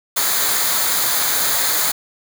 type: noise with comb filter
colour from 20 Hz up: white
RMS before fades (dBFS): -18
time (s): 0.16-1.92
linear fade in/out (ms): 10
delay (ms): 0.36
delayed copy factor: -0.6
effects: none